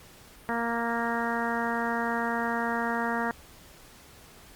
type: harmonic tone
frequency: 233.1 Hz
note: A#3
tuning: in tune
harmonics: 1 / 2 / 3 / 4 / 5 / 6 / 7 / 8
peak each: -32 / -35 / -34 / -33 / -37 / -36 / -36 / -36 dBFS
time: 0.49-3.31 s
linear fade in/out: 0 ms
effects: pink hiss -52 dBFS RMS until 4.55 s + Opus 48 kbps

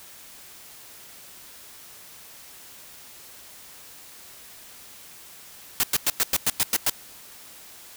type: noise bursts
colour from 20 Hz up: white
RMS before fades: -21 dBFS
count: 9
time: 5.8-6.897 s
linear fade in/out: 0 ms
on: 33 ms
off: 100 ms
effects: white hiss -46 dBFS RMS until 7.96 s

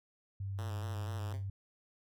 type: tone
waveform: sine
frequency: 97.9 Hz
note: G2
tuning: 2 cents flat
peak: -36 dBFS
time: 0.4-1.5 s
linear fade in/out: 5 ms
type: tone with vibrato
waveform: 5% pulse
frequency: 110 Hz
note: A2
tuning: in tune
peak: -34 dBFS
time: 0.58-1.33 s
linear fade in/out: 5 ms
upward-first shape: square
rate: 4.1 Hz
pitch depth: 58 cents each way
type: tone with exponential decay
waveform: 10% pulse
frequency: 133.1 Hz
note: C3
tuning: 30 cents sharp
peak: -37 dBFS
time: 1.34-1.49 s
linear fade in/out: 0 ms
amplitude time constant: 32 ms
effects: none

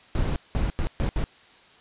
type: noise bursts at uneven times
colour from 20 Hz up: brown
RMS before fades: -24 dBFS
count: 5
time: 0.15-0.36 / 0.55-0.7 / 0.79-0.87 / 1-1.09 / 1.16-1.24 s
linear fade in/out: 0 ms
effects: white hiss -53 dBFS RMS until 1.8 s + resampled to 8000 Hz

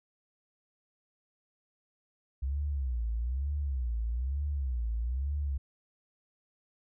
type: tone with vibrato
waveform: sine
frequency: 63.9 Hz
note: C2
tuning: 40 cents flat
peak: -29 dBFS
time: 2.42-5.58 s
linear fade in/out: 10 ms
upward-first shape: sine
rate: 1.1 Hz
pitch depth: 230 cents each way
effects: none

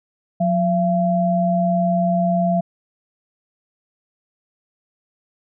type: tone pair together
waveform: sine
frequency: 180 / 679.6 Hz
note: F#3 / F5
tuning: -47 / -47 cents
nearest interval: octave + major seventh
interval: 2300 cents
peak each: -18 dBFS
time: 0.4-2.61 s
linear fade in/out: 10 ms
effects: none

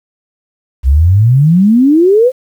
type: exponential sweep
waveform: sine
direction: up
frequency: 61.74 to 532 Hz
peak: -4 dBFS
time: 0.83-2.32 s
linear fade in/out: 50 ms
effects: 7-bit

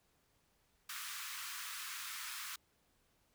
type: high-pass noise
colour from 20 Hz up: pink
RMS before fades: -45 dBFS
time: 0.89-2.56 s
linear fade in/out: 5 ms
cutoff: 1100 Hz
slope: 48 dB/octave
effects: pink hiss -75 dBFS RMS until 3.34 s

